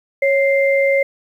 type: tone pair together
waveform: sine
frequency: 550.2 / 2093 Hz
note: C#5 / C7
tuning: -13 / 0 cents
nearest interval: octave + major seventh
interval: 2313 cents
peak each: -13 / -18 dBFS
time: 0.22-1.03 s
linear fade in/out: 5 ms
effects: 8-bit